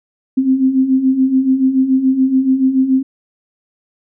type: beating tone pair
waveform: sine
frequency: 257.7 / 264.7 Hz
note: C4 / C4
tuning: -26 / +20 cents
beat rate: 7 Hz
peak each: -17 / -11 dBFS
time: 0.37-3.03 s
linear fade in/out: 10 ms
effects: none